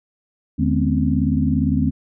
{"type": "tone cluster", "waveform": "sine", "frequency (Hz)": [80.7, 152.7, 212.2, 249.9, 269.9], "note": ["E2", "D#3", "G#3", "B3", "C#4"], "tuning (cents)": [-36, -32, 38, 21, -46], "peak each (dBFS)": -22, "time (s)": [0.58, 1.91], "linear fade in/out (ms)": 20, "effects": []}